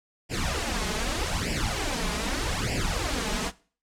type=noise with flanger; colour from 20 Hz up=pink; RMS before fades=-28 dBFS; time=0.29-3.52 s; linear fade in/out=50 ms; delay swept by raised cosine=0.39 to 4.79 ms; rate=0.82 Hz; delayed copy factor=+0.8; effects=noise-tail reverb RT60 0.4 s tail -20 dB re dry + low-pass 8000 Hz 12 dB/octave